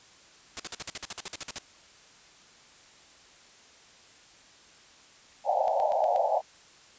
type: noise bursts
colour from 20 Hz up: white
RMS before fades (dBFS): -34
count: 14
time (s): 0.57-1.584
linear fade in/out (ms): 0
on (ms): 26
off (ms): 50
type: band-pass noise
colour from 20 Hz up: white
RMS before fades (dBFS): -26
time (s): 5.44-6.42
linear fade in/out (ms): 50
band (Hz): 540 to 850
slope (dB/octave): 96
type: click train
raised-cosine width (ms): 0.2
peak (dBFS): -26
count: 5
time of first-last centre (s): 5.68-6.161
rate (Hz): 8.31
effects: white hiss -55 dBFS RMS until 6.98 s + resampled to 16000 Hz